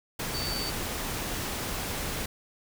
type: tone in noise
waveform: sine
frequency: 4565 Hz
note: D8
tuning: 50 cents flat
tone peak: -33 dBFS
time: 0.34-0.7 s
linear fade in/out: 5 ms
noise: pink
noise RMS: -33 dBFS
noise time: 0.19-2.26 s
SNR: -3 dB
effects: none